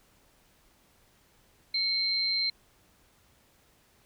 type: tone pair together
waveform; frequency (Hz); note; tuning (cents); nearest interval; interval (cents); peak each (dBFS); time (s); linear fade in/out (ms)
sine; 2194 / 4142; C#7 / C8; -18 / -18; major seventh; 1100; -34 / -26; 1.74-2.5; 5
effects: pink hiss -64 dBFS RMS until 4.05 s